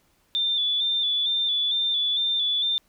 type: tone with vibrato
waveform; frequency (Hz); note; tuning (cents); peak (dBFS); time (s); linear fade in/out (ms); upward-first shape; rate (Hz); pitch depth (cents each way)
sine; 3520; A7; 0; -21; 0.35-2.78; 0; square; 2.2; 34
effects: pink hiss -65 dBFS RMS until 2.88 s